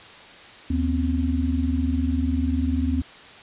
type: tone cluster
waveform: sine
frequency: 77.3 / 246.6 / 266.7 Hz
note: D#2 / B3 / C4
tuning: -11 / -2 / +33 cents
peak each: -23 / -26 / -25 dBFS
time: 0.7-3.02 s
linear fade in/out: 5 ms
effects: white hiss -44 dBFS RMS until 3.42 s + resampled to 8000 Hz